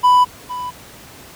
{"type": "tone with echo", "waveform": "triangle", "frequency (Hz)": 993, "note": "B5", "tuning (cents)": 9, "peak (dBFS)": -6, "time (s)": [0.03, 0.25], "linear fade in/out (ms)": 20, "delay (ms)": 460, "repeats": 1, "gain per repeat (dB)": -15, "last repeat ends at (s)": 0.71, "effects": ["pink hiss -40 dBFS RMS until 1.35 s", "high-pass 60 Hz 12 dB/octave"]}